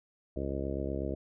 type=harmonic tone; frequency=68.2 Hz; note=C#2; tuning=28 cents flat; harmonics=1 / 2 / 3 / 4 / 5 / 6 / 7 / 8 / 9; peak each=-37 / -41 / -42 / -40 / -39 / -42 / -42 / -44 / -42 dBFS; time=0.36-1.15 s; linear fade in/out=5 ms; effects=none